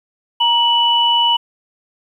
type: tone pair together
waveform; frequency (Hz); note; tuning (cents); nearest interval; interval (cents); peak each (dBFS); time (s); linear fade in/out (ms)
sine; 939.7 / 2961; A#5 / F#7; +14 / +1; octave + minor sixth; 1987; -15 / -13; 0.4-1.37; 10
effects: 8-bit